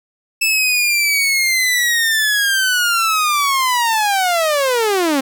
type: linear sweep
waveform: sawtooth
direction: down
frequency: 2637 to 259.4 Hz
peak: -10 dBFS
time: 0.41-5.21 s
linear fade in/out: 10 ms
effects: none